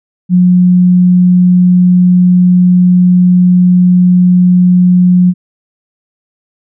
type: tone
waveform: sine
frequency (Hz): 180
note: F#3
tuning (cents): -47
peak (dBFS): -3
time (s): 0.29-5.34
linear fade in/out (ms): 50
effects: none